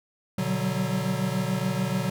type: chord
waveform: square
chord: G major seventh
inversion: first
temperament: equal with one note detuned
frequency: 123.47 / 146.83 / 185 / 191.96 Hz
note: B2 / D3 / F#3 / G3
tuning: 0 / 0 / 0 / -36 cents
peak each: -32 / -32 / -29 / -32 dBFS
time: 0.38-2.1 s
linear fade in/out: 5 ms
effects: none